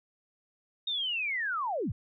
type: linear sweep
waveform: sine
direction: down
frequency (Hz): 3729 to 61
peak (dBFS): -29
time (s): 0.87-1.92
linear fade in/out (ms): 5
effects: none